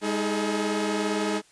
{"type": "tone cluster", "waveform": "sawtooth", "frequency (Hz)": [204.5, 316.5, 426.6], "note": ["G#3", "D#4", "G#4"], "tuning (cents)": [-26, 30, 46], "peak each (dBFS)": -25, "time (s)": [0.01, 1.42], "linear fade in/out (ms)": 50, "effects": ["white hiss -58 dBFS RMS until 1.51 s", "resampled to 22050 Hz"]}